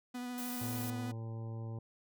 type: tone with vibrato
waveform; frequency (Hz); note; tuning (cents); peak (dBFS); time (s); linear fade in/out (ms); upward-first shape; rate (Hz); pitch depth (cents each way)
45% pulse; 246.9; B3; 0; -39; 0.14-1.12; 10; triangle; 13; 19
type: noise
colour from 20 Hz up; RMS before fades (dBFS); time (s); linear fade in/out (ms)
blue; -44; 0.38-0.9; 0
type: harmonic tone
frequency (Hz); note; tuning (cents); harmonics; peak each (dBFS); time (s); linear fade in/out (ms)
113.2; A2; +50; 1 / 2 / 3 / 4 / 5 / 7 / 8 / 9; -39 / -51 / -53 / -55 / -56 / -59 / -62 / -63; 0.61-1.79; 5
effects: none